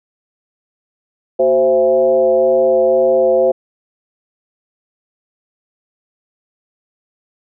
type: tone with frequency modulation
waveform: sine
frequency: 522 Hz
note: C5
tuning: 4 cents flat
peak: -9 dBFS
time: 1.39-3.52 s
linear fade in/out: 10 ms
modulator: 146 Hz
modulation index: 0.9
effects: none